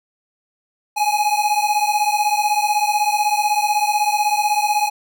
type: beating tone pair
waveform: square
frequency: 830.6 / 846.6 Hz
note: G#5 / G#5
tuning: 0 / +33 cents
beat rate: 16 Hz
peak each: -19 / -20 dBFS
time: 0.96-4.9 s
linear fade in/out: 20 ms
effects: none